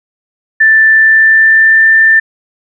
sine tone with pitch glide, 1767 to 1783.4 Hz, A6 to A6, +7 to +23 cents, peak -3 dBFS, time 0.6-2.2 s, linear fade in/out 10 ms, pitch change +16 cents, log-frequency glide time 0.89-1.84 s, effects none

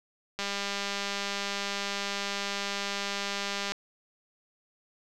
click train, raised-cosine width 0.2 ms, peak -15 dBFS, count 667, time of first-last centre 0.39-3.72 s, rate 200 Hz, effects none

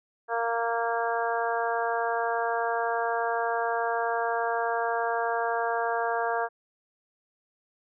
harmonic tone, 231.7 Hz, A#3, 10 cents flat, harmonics 2 / 3 / 4 / 5 / 6 / 7, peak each -31 / -29 / -32 / -35 / -36 / -34 dBFS, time 0.28-6.49 s, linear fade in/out 50 ms, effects none

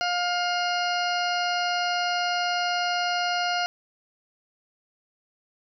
harmonic tone, 708 Hz, F5, 23 cents sharp, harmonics 1 / 2 / 3 / 4 / 6 / 7 / 8, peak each -26 / -29 / -36 / -32 / -35 / -35 / -41 dBFS, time 0.01-3.66 s, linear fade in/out 0 ms, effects none

